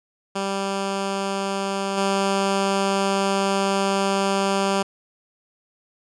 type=tone with level steps; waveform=10% pulse; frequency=196 Hz; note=G3; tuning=in tune; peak=-15 / -11 dBFS; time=0.35-4.83 s; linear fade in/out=10 ms; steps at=1.97 s; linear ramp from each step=10 ms; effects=resampled to 22050 Hz